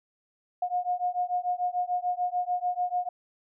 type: beating tone pair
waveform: sine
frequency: 715 / 721.8 Hz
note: F5 / F#5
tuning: +41 / -43 cents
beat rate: 6.8 Hz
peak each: -29 dBFS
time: 0.62-3.09 s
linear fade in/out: 5 ms
effects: none